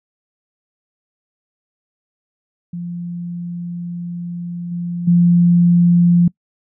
sine tone with level steps, 173.6 Hz, F3, 10 cents flat, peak -23 / -20 / -8 dBFS, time 2.73-6.28 s, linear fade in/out 5 ms, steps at 4.71 / 5.07 s, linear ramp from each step 10 ms, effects noise-tail reverb RT60 0.1 s tail -24 dB re dry

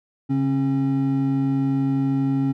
triangle tone pair together, 138.7 / 270.9 Hz, C#3 / C#4, +1 / -40 cents, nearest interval octave, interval 1159 cents, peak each -21 / -18 dBFS, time 0.29-2.53 s, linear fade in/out 20 ms, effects none

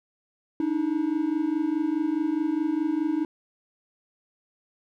triangle tone pair together, 293.7 / 318.5 Hz, D4 / D#4, 0 / +41 cents, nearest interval minor second, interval 141 cents, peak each -25 / -23 dBFS, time 0.6-3.25 s, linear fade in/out 2 ms, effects none

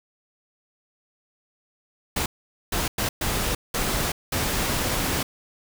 pink noise bursts at uneven times, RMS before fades -25 dBFS, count 6, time 2.16-2.26 / 2.72-2.88 / 2.98-3.09 / 3.21-3.55 / 3.74-4.12 / 4.32-5.23 s, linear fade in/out 5 ms, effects none

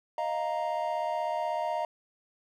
triangle chord, Eb suspended second, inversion none, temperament equal, 622.3 / 698.5 / 932.3 Hz, Eb5 / F5 / Bb5, 0 / 0 / 0 cents, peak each -31 dBFS, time 0.18-1.85 s, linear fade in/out 2 ms, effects none

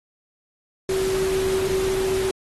sine tone in noise, 380.4 Hz, F#4, 48 cents sharp, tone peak -20 dBFS, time 0.89-2.31 s, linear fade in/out 2 ms, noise pink, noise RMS -31 dBFS, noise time 0.89-2.31 s, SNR +8 dB, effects AAC 32 kbps

